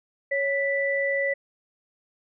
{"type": "tone pair together", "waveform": "sine", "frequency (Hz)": [554.9, 1975.5], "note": ["C#5", "B6"], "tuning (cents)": [2, 0], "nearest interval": "octave + minor seventh", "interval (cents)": 2198, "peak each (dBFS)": -25, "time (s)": [0.31, 1.34], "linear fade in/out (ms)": 10, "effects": []}